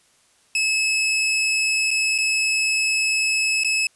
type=tone with dropouts; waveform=sawtooth; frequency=2591 Hz; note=E7; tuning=30 cents flat; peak=-15 dBFS; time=0.55-3.87 s; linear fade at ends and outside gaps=2 ms; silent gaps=1.907-1.912 / 2.18-2.185 / 3.636-3.646 s; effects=white hiss -59 dBFS RMS until 3.95 s + resampled to 24000 Hz